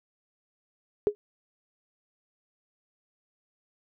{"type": "tone with exponential decay", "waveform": "sine", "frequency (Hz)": 415.6, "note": "G#4", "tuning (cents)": 1, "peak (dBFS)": -15, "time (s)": [1.07, 1.15], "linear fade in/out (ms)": 0, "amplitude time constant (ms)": 16, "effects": []}